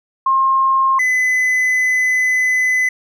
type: tone pair in turn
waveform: sine / triangle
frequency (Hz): 1067 / 2014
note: C6 / B6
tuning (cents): +34 / +33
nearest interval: major seventh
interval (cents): 1099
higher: second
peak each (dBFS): -11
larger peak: neither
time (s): 0.26-0.99 / 0.99-2.89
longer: second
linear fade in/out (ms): 5
effects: none